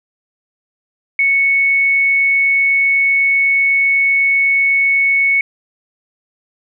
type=tone; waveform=sine; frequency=2213 Hz; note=C#7; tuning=3 cents flat; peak=-10 dBFS; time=1.19-5.41 s; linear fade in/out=2 ms; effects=none

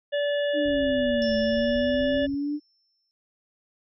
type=harmonic tone; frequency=578 Hz; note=D5; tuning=28 cents flat; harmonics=1 / 3 / 5 / 6; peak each=-23 / -33 / -37 / -39 dBFS; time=0.12-2.27 s; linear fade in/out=20 ms
type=exponential two-way sweep; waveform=sine; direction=down then up; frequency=305.8 to 220 to 299.1 Hz; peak=-25 dBFS; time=0.53-2.6 s; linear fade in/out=50 ms; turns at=1.36 s
type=low-pass noise; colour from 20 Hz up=pink; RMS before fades=-41 dBFS; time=0.65-2.35 s; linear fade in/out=2 ms; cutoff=110 Hz; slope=24 dB/octave
type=tone with exponential decay; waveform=sine; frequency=5350 Hz; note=E8; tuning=25 cents sharp; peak=-33 dBFS; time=1.22-3.11 s; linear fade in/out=0 ms; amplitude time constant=410 ms
effects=none

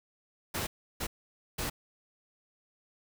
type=noise bursts at uneven times; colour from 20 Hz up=pink; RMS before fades=-34 dBFS; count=3; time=0.54-0.67 / 1-1.07 / 1.58-1.7 s; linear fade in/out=10 ms; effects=none

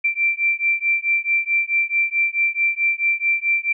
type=beating tone pair; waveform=sine; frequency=2349 / 2353.6 Hz; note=D7 / D7; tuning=0 / +3 cents; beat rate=4.6 Hz; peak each=-20 dBFS; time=0.04-3.73 s; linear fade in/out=10 ms; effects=none

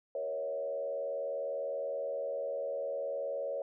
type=tone with frequency modulation; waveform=sine; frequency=554.4 Hz; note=C#5; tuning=in tune; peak=-33 dBFS; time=0.15-3.62 s; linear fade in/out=2 ms; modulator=79.6 Hz; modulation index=0.92; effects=none

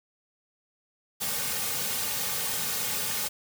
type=noise with comb filter; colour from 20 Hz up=white; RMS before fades=-30 dBFS; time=1.2-3.29 s; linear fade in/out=20 ms; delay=3 ms; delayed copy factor=-0.9; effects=none

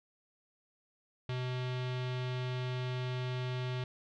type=tone with low-pass filter; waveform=square; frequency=126.5 Hz; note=B2; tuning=42 cents sharp; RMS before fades=-36 dBFS; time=1.29-3.84 s; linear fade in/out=2 ms; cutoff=3500 Hz; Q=2.1; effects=none

